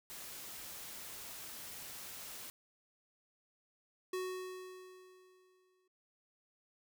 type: noise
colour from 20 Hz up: white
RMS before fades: -48 dBFS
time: 0.1-2.5 s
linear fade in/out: 0 ms
type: tone with exponential decay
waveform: square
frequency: 370 Hz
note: F#4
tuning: in tune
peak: -36 dBFS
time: 4.13-5.88 s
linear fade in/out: 5 ms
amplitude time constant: 380 ms
effects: none